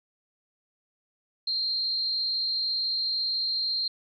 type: tone with amplitude modulation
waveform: sine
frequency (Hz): 4186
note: C8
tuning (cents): 0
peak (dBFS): -23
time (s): 1.47-3.88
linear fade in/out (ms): 5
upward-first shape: sine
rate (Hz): 258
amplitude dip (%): 50
effects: none